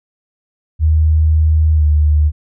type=tone with pitch glide; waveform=sine; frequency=78.3 to 75.37 Hz; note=D#2 to D2; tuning=+11 to +45 cents; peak=-8 dBFS; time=0.79-2.32 s; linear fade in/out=50 ms; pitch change=-66 cents; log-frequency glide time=1.75-1.83 s; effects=none